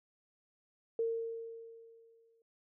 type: tone with exponential decay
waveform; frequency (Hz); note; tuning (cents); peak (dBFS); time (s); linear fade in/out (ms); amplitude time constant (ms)
sine; 456.9; A#4; -35; -29; 0.99-2.42; 2; 310
effects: none